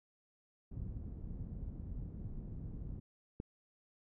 pink low-pass noise, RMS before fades -44 dBFS, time 0.71-3 s, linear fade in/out 10 ms, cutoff 170 Hz, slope 12 dB/octave
click, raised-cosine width 3 ms, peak -28 dBFS, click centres 3.401 s
effects none

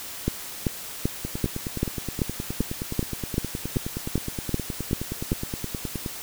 two click trains, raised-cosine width 3 ms, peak -9 / -16 dBFS, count 14 / 47, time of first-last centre 0.28-5.319 / 1.25-6.062 s, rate 2.58 / 9.56 Hz, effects white hiss -37 dBFS RMS until 6.22 s

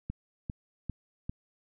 click train, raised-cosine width 5 ms, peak -22 dBFS, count 4, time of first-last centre 0.1-1.295 s, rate 2.51 Hz, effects none

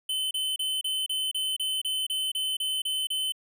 square tone bursts, 3050 Hz, G7, 48 cents flat, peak -27 dBFS, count 13, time 0.09-3.322 s, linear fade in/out 5 ms, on 220 ms, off 31 ms, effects none

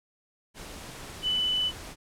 sine tone in noise, 2992 Hz, F#7, 19 cents sharp, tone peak -24 dBFS, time 1.22-1.72 s, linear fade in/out 50 ms, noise pink, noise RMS -42 dBFS, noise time 0.54-1.96 s, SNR +15 dB, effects low-pass 11000 Hz 12 dB/octave

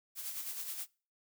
blue noise with tremolo, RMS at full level -39 dBFS, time 0.15-0.87 s, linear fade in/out 50 ms, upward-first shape sine, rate 9.5 Hz, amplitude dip 50%, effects noise-tail reverb RT60 0.4 s tail -25 dB re dry

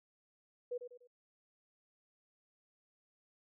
sine tone with echo, 489.9 Hz, B4, 14 cents flat, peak -36 dBFS, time 0.71-0.78 s, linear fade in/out 10 ms, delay 98 ms, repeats 3, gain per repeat -8 dB, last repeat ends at 1.074 s, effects none

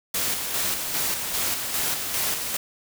white noise with tremolo, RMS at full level -25 dBFS, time 0.14-2.57 s, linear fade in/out 5 ms, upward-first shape square, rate 2.5 Hz, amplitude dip 40%, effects none

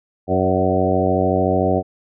harmonic tone with a mistuned harmonic, 93.4 Hz, F#2, 17 cents sharp, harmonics 1 / 2 / 3 / 4 / 5 / 6 / 7 / 8, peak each -23 / -23 / -23 / -23 / -23 / -23 / -23 / -23 dBFS, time 0.27-1.83 s, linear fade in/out 50 ms, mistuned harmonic 6, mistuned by +23 cents, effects none

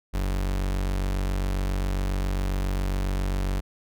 40% pulse tone, 47.36 Hz, F#1, 41 cents sharp, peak -23 dBFS, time 0.13-3.61 s, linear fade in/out 20 ms, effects none

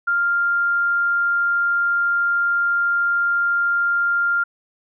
sine tone, 1396.9 Hz, F6, in tune, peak -16 dBFS, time 0.07-4.44 s, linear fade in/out 10 ms, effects none

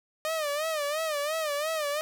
sawtooth tone with vibrato, 609 Hz, D#5, 37 cents flat, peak -24 dBFS, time 0.25-2.01 s, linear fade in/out 0 ms, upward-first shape sine, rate 2.9 Hz, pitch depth 110 cents each way, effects none

